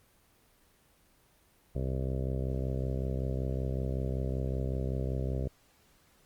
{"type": "harmonic tone", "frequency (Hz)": 65.3, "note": "C2", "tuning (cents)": -3, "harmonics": [1, 2, 3, 4, 5, 6, 7, 8, 9, 10], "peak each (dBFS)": [-33, -34, -41, -43, -48, -42, -45, -45, -46, -50], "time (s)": [1.75, 5.48], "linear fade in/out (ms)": 5, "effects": ["pink hiss -65 dBFS RMS until 6.25 s", "Opus 24 kbps"]}